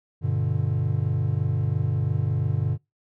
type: chord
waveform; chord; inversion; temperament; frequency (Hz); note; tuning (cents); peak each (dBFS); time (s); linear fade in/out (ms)
triangle; G major; none; equal with one note detuned; 98 / 121.14 / 146.83; G2 / B2 / D3; 0 / -33 / 0; -24; 0.21-2.78; 50
effects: noise-tail reverb RT60 0.2 s tail -24 dB re dry